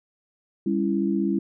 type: chord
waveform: sine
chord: C# diminished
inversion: second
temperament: just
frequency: 199.57 / 277.2 / 332.6 Hz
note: G3 / C#4 / E4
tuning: +31 / 0 / +16 cents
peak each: -24 / -27 / -25 dBFS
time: 0.66-1.39 s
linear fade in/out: 5 ms
effects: none